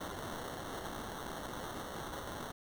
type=noise with sample-and-hold; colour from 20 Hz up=violet; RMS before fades=-43 dBFS; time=0-2.52 s; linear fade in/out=10 ms; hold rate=2450 Hz; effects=none